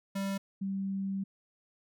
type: tone pair in turn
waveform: square / sine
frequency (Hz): 196 / 194.53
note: G3 / G3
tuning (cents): 0 / -13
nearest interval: unison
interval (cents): 13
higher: first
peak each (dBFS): -32 / -31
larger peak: second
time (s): 0.15-0.38 / 0.61-1.24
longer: second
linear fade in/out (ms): 10
effects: none